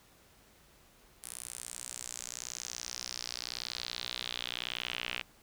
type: tone with band-pass filter sweep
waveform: sawtooth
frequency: 60.9 Hz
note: B1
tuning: 24 cents flat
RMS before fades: -41 dBFS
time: 1.23-5.22 s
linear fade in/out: 10 ms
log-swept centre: 10000 to 2700 Hz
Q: 3.5
effects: pink hiss -62 dBFS RMS until 5.42 s